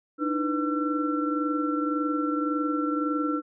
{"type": "tone cluster", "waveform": "sine", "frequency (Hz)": [298.5, 320.3, 494.4, 1350], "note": ["D4", "E4", "B4", "E6"], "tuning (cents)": [28, -50, 2, 41], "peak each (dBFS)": [-26, -33, -34, -30], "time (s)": [0.18, 3.42], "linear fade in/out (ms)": 50, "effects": []}